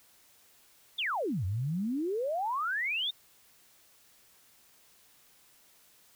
sine exponential two-way sweep, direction down then up, 3732 to 87.9 to 3732 Hz, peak -29 dBFS, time 0.98-3.11 s, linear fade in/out 10 ms, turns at 1.45 s, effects white hiss -62 dBFS RMS until 6.15 s

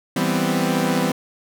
sawtooth chord, C major seventh, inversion first, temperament equal, 164.81 / 196 / 246.9 / 261.6 Hz, E3 / G3 / B3 / C4, 0 / 0 / 0 / 0 cents, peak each -20 dBFS, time 0.16-1.12 s, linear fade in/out 5 ms, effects none

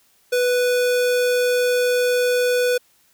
square tone, 493.9 Hz, B4, in tune, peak -17 dBFS, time 0.32-2.78 s, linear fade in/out 10 ms, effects white hiss -59 dBFS RMS until 3.13 s

